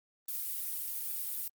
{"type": "noise with flanger", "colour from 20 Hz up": "violet", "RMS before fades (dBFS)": -37, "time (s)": [0.28, 1.48], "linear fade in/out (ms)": 5, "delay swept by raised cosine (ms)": [0.98, 6.28], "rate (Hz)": 1.2, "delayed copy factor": -0.95, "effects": ["Opus 32 kbps"]}